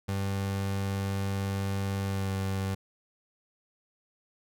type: tone with pitch glide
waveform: 30% pulse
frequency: 98 to 96.54 Hz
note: G2 to G2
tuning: 0 to -26 cents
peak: -26 dBFS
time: 0.08-2.75 s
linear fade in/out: 10 ms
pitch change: -26 cents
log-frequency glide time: 2.06-2.3 s
effects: none

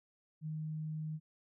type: tone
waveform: sine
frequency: 155.56 Hz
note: D#3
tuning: in tune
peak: -37 dBFS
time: 0.41-1.2 s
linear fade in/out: 50 ms
effects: none

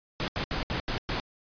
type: noise bursts at uneven times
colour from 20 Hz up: pink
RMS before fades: -30 dBFS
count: 6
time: 0.2-0.28 / 0.36-0.44 / 0.51-0.63 / 0.7-0.8 / 0.88-0.98 / 1.09-1.2 s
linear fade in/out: 0 ms
effects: resampled to 11025 Hz

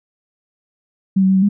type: tone with pitch steps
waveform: sine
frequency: 192.3 / 189.3 / 191.3 / 189.4 / 203.1 Hz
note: G3 / F#3 / G3 / F#3 / G#3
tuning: -33 / +40 / -42 / +41 / -38 cents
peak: -10 dBFS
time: 1.16-1.49 s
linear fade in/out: 10 ms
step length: 66 ms
effects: none

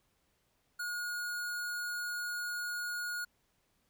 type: tone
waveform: square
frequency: 1441 Hz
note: F#6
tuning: 46 cents flat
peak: -36 dBFS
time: 0.79-3.25 s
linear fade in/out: 10 ms
effects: pink hiss -75 dBFS RMS until 3.89 s

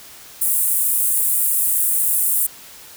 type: high-pass noise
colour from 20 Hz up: pink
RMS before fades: -18 dBFS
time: 0.41-2.47 s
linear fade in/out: 10 ms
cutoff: 8600 Hz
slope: 48 dB/octave
effects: white hiss -41 dBFS RMS until 2.96 s

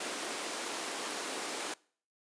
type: high-pass noise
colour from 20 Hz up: pink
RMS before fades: -38 dBFS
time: 0-1.74 s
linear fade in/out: 5 ms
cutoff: 290 Hz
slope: 24 dB/octave
effects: noise-tail reverb RT60 0.5 s tail -24 dB re dry + resampled to 22050 Hz

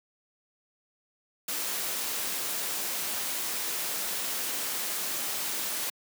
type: noise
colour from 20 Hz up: white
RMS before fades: -32 dBFS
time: 1.48-5.9 s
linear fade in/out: 5 ms
effects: high-pass 200 Hz 12 dB/octave

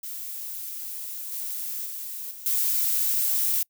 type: noise with level steps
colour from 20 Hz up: violet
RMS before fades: -35 / -32 / -35 / -41 / -24 dBFS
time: 0.03-3.63 s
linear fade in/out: 5 ms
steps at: 1.32 / 1.86 / 2.31 / 2.46 s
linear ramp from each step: 2 ms
effects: noise-tail reverb RT60 0.1 s tail -26 dB re dry

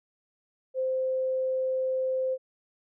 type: tone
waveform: sine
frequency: 520 Hz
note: C5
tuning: 11 cents flat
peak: -25 dBFS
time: 0.74-2.38 s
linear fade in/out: 50 ms
effects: none

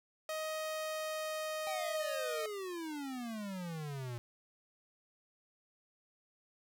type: tone with pitch glide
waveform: sawtooth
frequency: 627 to 620.2 Hz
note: D#5 to D#5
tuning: +13 to -6 cents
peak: -33 dBFS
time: 0.29-2.46 s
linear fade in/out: 2 ms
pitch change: -19 cents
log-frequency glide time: 0.46-2.33 s
type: exponential sweep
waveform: square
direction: down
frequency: 788 to 116.6 Hz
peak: -40 dBFS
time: 1.67-4.18 s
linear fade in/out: 0 ms
effects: none

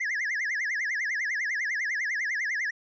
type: tone with vibrato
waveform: triangle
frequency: 1876 Hz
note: A#6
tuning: 11 cents sharp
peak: -25 dBFS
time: 0-2.71 s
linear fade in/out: 10 ms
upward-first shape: sine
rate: 10 Hz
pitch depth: 220 cents each way
effects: resampled to 16000 Hz

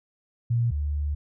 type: tone pair in turn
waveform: sine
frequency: 118 / 73.23 Hz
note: A#2 / D2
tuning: +22 / -4 cents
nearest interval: minor sixth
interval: 826 cents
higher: first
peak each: -20 / -24 dBFS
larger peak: first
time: 0.5-0.71 / 0.71-1.15 s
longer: second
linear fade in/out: 10 ms
effects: none

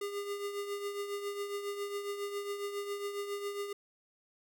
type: tone with tremolo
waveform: square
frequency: 405 Hz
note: G#4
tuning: 43 cents flat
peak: -34 dBFS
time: 0.01-3.73 s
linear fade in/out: 5 ms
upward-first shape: triangle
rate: 7.3 Hz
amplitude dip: 60%
effects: none

